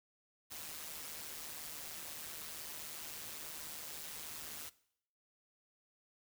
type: noise with amplitude modulation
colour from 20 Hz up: white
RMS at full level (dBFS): -44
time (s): 0.5-4.7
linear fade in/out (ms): 20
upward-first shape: sine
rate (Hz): 154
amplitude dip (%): 60
effects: noise-tail reverb RT60 0.7 s tail -20 dB re dry